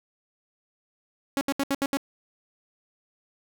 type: tone bursts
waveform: sawtooth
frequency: 276.7 Hz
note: C#4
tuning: 3 cents flat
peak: -19 dBFS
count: 6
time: 1.37-1.971 s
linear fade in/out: 0 ms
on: 41 ms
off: 71 ms
effects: none